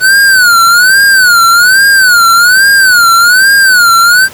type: tone with vibrato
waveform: square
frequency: 1480 Hz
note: F#6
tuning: in tune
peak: -3 dBFS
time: 0-4.29 s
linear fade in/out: 50 ms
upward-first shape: sine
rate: 1.2 Hz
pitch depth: 150 cents each way
effects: pink hiss -30 dBFS RMS until 4.33 s + high-pass 80 Hz 12 dB/octave